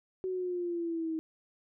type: exponential sweep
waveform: sine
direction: down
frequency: 376 to 317.1 Hz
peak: -31 dBFS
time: 0.24-1.19 s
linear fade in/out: 0 ms
effects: none